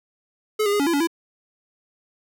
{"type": "tone with pitch steps", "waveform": "square", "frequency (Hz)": [428.6, 405.7, 412.8, 281.4, 337.9, 284.5, 333.8], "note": ["A4", "G#4", "G#4", "C#4", "E4", "C#4", "E4"], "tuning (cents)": [-45, -41, -10, 26, 43, 45, 22], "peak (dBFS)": -19, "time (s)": [0.59, 1.073], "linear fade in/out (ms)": 10, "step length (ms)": 69, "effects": []}